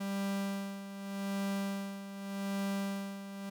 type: tone with tremolo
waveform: 45% pulse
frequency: 197.3 Hz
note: G3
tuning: 11 cents sharp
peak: -32 dBFS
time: 0-3.5 s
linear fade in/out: 10 ms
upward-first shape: sine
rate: 0.84 Hz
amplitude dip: 70%
effects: none